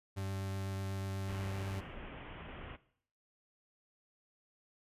40% pulse tone with vibrato, 96.9 Hz, G2, 20 cents flat, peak -36 dBFS, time 0.16-1.81 s, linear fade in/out 20 ms, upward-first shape sine, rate 8.1 Hz, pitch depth 8 cents each way
pink low-pass noise, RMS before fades -48 dBFS, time 1.27-2.77 s, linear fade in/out 20 ms, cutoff 3200 Hz, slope 96 dB/octave
effects noise-tail reverb RT60 0.6 s tail -17 dB re dry + resampled to 32000 Hz

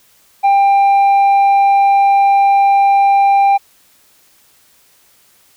sine tone with tanh clipping, 794 Hz, G5, 22 cents sharp, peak -8 dBFS, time 0.43-3.58 s, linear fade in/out 20 ms, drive 4 dB, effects white hiss -51 dBFS RMS until 5.56 s

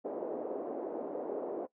white band-pass noise, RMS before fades -38 dBFS, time 0.04-1.67 s, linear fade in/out 20 ms, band 310 to 580 Hz, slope 24 dB/octave, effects noise-tail reverb RT60 0.1 s tail -18 dB re dry

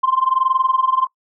sine tone with amplitude modulation, 1046.5 Hz, C6, in tune, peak -10 dBFS, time 0.03-1.07 s, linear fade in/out 10 ms, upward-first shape sine, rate 21.2 Hz, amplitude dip 90%, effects noise-tail reverb RT60 0.1 s tail -21 dB re dry + tanh soft clip ceiling -6 dBFS

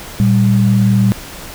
sine tone pair together, 116.54 / 196 Hz, A#2 / G3, 0 / 0 cents, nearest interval major sixth, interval 900 cents, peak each -11 dBFS, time 0.2-1.12 s, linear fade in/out 0 ms, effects pink hiss -31 dBFS RMS until 1.54 s

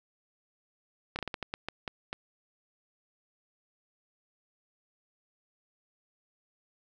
slowing click train, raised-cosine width 0.3 ms, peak -18 dBFS, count 10, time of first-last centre 1.16-2.129 s, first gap 29 ms, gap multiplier 1.31, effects none

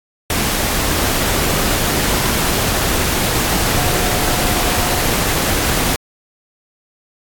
sine tone in noise, 722 Hz, F#5, 43 cents flat, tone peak -27 dBFS, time 3.77-5.06 s, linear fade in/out 2 ms, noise pink, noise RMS -17 dBFS, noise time 0.3-5.96 s, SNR -13 dB, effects AAC 64 kbps

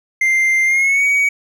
triangle tone with pitch glide, 2093 to 2256 Hz, C7 to C#7, 0 to +30 cents, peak -10 dBFS, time 0.21-1.29 s, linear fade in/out 5 ms, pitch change +130 cents, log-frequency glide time 0.65-1.06 s, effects none

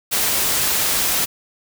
white noise, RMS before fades -19 dBFS, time 0.11-1.26 s, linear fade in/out 20 ms, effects none

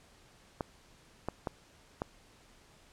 clicks, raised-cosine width 1 ms, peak -19 dBFS, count 4, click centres 0.608 / 1.286 / 1.472 / 2.019 s, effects pink hiss -61 dBFS RMS until 2.92 s + low-pass 9000 Hz 12 dB/octave

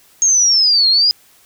sine linear two-way sweep, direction down then up, 6580 to 4162 to 5000 Hz, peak -9 dBFS, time 0.22-1.11 s, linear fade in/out 0 ms, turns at 0.89 s, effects white hiss -50 dBFS RMS until 1.45 s

